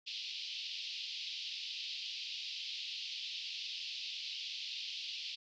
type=band-pass noise; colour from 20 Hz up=pink; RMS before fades=-43 dBFS; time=0.06-5.36 s; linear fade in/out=20 ms; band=2700 to 5000 Hz; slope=48 dB/octave; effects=none